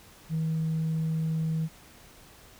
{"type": "tone", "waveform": "sine", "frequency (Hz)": 160, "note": "D#3", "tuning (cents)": 49, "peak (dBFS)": -24, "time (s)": [0.29, 1.69], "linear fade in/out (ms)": 50, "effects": ["tanh soft clip ceiling -23 dBFS", "pink hiss -53 dBFS RMS until 2.59 s"]}